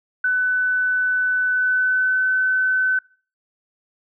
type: tone with pitch glide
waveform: sine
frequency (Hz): 1500 to 1516.6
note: F#6 to F#6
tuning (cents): +23 to +42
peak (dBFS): -16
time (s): 0.24-2.99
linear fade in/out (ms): 5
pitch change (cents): +19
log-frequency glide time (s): 1.45-2.26
effects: noise-tail reverb RT60 0.4 s tail -23 dB re dry

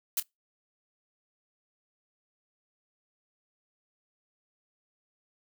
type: noise with echo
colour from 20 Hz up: blue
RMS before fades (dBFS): -28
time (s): 0.17-0.2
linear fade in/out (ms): 2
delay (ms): 27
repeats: 1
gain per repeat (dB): -15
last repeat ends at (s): 0.227
effects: noise-tail reverb RT60 0.2 s tail -26 dB re dry

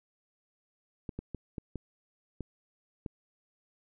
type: clicks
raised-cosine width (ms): 3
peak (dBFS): -24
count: 7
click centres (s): 1.092 / 1.19 / 1.347 / 1.582 / 1.757 / 2.407 / 3.062
effects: none

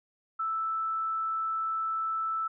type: tone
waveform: sine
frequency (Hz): 1318.5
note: E6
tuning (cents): 0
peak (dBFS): -28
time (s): 0.39-2.48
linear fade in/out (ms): 10
effects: none

